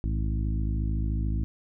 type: harmonic tone with a mistuned harmonic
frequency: 53.8 Hz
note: A1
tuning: 38 cents flat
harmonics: 1 / 2 / 3 / 4 / 5 / 6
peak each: -26 / -32 / -36 / -38 / -40 / -42 dBFS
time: 0.04-1.44 s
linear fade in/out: 0 ms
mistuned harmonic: 1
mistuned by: +150 cents
effects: none